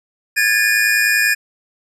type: tone cluster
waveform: square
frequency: 1654 / 1764 / 2449 Hz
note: G#6 / A6 / D#7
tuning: -8 / +4 / -28 cents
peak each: -18 dBFS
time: 0.36-1.35 s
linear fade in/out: 20 ms
effects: resampled to 32000 Hz